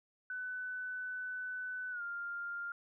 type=tone with pitch glide; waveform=sine; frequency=1500 to 1399.5 Hz; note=F#6 to F6; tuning=+23 to +3 cents; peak=-38 dBFS; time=0.3-2.72 s; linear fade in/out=2 ms; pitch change=-120 cents; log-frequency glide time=1.91-2.02 s; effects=none